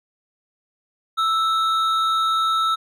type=tone pair together; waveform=triangle; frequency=1318.5 / 3729 Hz; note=E6 / A#7; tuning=0 / 0 cents; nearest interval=octave + tritone; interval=1800 cents; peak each=-16 / -25 dBFS; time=1.17-2.76 s; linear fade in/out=20 ms; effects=none